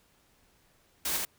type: noise with echo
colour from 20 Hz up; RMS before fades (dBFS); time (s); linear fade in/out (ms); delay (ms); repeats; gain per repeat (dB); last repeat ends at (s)
white; -31; 1.05-1.17; 5; 81; 1; -2; 1.251
effects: pink hiss -66 dBFS RMS until 1.38 s